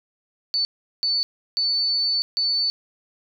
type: tone bursts at uneven times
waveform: sine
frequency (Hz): 4496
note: C#8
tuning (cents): +24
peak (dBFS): -19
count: 4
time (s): 0.54-0.65 / 1.03-1.23 / 1.57-2.22 / 2.37-2.7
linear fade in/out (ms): 0
effects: none